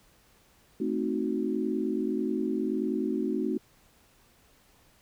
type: chord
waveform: sine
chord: A diminished seventh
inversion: none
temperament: equal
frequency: 220 / 261.6 / 311.1 / 370 Hz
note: A3 / C4 / Eb4 / Gb4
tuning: 0 / 0 / 0 / 0 cents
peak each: -32 dBFS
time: 0.8-3.58 s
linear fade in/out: 5 ms
effects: pink hiss -62 dBFS RMS until 5.01 s